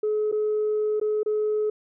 sine tone with dropouts, 425.9 Hz, G#4, 44 cents sharp, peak -20 dBFS, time 0.03-1.7 s, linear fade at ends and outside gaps 5 ms, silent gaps 0.316-0.324 / 0.999-1.013 / 1.232-1.26 s, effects tanh soft clip ceiling -18 dBFS

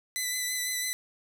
10% pulse tone with vibrato, 2000 Hz, B6, 21 cents sharp, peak -20 dBFS, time 0.16-0.93 s, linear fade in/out 0 ms, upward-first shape sine, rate 6 Hz, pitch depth 20 cents each way, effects none

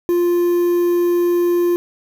triangle tone with quantisation, 349.2 Hz, F4, in tune, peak -11 dBFS, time 0.09-1.76 s, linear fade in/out 0 ms, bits 6, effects none

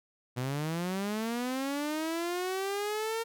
sawtooth linear sweep, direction up, 120.9 to 460 Hz, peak -27 dBFS, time 0.36-3.24 s, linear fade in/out 20 ms, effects none

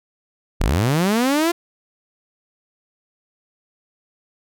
sawtooth linear sweep, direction up, 31.72 to 350 Hz, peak -12 dBFS, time 0.6-1.52 s, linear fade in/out 10 ms, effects none

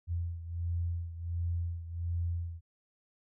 sine beating tone pair, 85.1 / 86.5 Hz, F2 / F2, -44 / -16 cents, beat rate 1.4 Hz, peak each -33 / -38 dBFS, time 0.07-2.61 s, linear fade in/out 50 ms, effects none

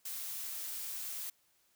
blue noise, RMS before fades -41 dBFS, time 0.05-1.3 s, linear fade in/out 5 ms, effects white hiss -72 dBFS RMS until 1.75 s

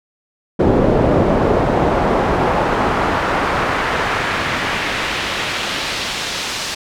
brown noise with band-pass filter sweep, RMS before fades -17 dBFS, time 0.59-6.75 s, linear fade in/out 10 ms, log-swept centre 410 to 5000 Hz, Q 1, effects none

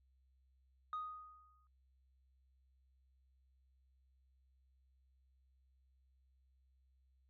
sine tone with exponential decay, 1244.5 Hz, D#6, in tune, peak -36 dBFS, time 0.93-1.67 s, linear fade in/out 1 ms, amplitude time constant 160 ms, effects tanh soft clip ceiling -37 dBFS + added 65 Hz sine -70 dBFS peak until 7.29 s

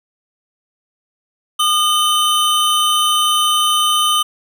square tone pair together, 1216 / 3047 Hz, D#6 / G7, -40 / -50 cents, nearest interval octave + major third, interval 1590 cents, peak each -16 dBFS, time 1.59-4.23 s, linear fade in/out 10 ms, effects none

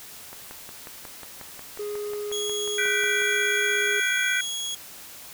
click train, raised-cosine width 0.5 ms, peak -25 dBFS, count 17, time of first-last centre 0.33-3.218 s, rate 5.54 Hz
triangle tone with pitch glide, 415.3 to 412.2 Hz, G#4 to G#4, 0 to -13 cents, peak -27 dBFS, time 1.79-4 s, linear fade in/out 5 ms, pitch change -13 cents, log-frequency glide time 2.19-3.79 s
25% pulse tone, 3322 Hz, G#7, in tune, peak -25 dBFS, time 2.32-4.75 s, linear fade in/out 5 ms
sine chord, G major seventh, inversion third, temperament equal with one note detuned, 1480 / 1536.6 / 1975.5 / 2349 Hz, F#6 / G6 / B6 / D7, 0 / -35 / 0 / 0 cents, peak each -28 dBFS, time 2.78-4.41 s, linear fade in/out 5 ms
effects white hiss -43 dBFS RMS until 5.33 s

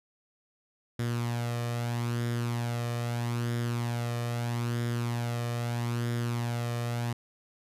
sawtooth tone with flanger, 118.9 Hz, A#2, 35 cents sharp, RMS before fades -31 dBFS, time 0.99-7.13 s, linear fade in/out 5 ms, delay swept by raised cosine 0.57 to 1.67 ms, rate 0.78 Hz, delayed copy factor +0.5, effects resampled to 32000 Hz

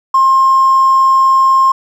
triangle tone with hard clipping, 1064 Hz, C6, 29 cents sharp, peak -6 dBFS, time 0.14-1.72 s, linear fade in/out 5 ms, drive 3 dB, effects none

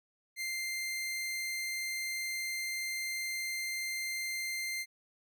sawtooth tone, 2093 Hz, C7, in tune, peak -31 dBFS, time 0.36-4.86 s, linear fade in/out 50 ms, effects none

